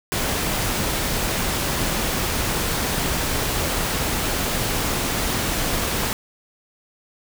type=noise; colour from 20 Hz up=pink; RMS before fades=-23 dBFS; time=0.12-6.13 s; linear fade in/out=0 ms; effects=none